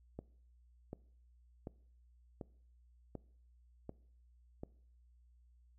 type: click train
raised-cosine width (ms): 2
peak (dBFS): -30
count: 7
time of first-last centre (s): 0.19-4.634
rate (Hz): 1.35
effects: noise-tail reverb RT60 0.6 s tail -22 dB re dry + added 60 Hz sine -63 dBFS peak until 5.78 s